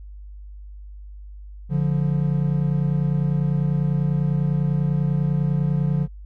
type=tone pair together; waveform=triangle; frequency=144.56 / 174.61 Hz; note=D3 / F3; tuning=-27 / 0 cents; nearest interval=minor third; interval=327 cents; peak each=-18 / -21 dBFS; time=1.69-6.08 s; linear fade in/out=50 ms; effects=added 50 Hz sine -36 dBFS peak until 6.25 s